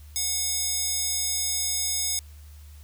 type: tone with high-pass filter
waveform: square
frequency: 726 Hz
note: F#5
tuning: 33 cents flat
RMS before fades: -27 dBFS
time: 0.16-2.19 s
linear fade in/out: 0 ms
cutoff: 6100 Hz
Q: 1.3
effects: added 74 Hz sine -43 dBFS peak until 2.83 s + white hiss -57 dBFS RMS until 2.83 s